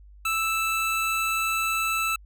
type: tone pair together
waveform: square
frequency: 1318.5 / 2639 Hz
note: E6 / E7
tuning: 0 / +1 cents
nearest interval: octave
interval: 1201 cents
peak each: -27 dBFS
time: 0.25-2.16 s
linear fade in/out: 5 ms
effects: added 50 Hz sine -46 dBFS peak until 2.25 s